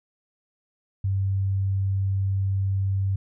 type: tone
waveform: sine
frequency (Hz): 97.1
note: G2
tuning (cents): -16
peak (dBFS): -21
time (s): 1.04-3.16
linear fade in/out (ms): 5
effects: none